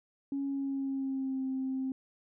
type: tone with pitch glide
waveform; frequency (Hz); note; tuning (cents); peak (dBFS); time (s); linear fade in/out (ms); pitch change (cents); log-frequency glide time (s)
sine; 277.2 to 263.5; C#4 to C4; 0 to +12; -30; 0.32-1.92; 2; -88; 0.44-1.45
effects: tanh soft clip ceiling -26 dBFS